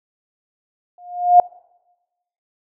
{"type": "tone with exponential growth", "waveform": "sine", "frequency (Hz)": 711, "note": "F5", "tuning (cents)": 31, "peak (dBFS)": -3, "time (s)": [0.98, 1.4], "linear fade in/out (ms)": 2, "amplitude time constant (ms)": 90, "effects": ["noise-tail reverb RT60 1.0 s tail -24 dB re dry"]}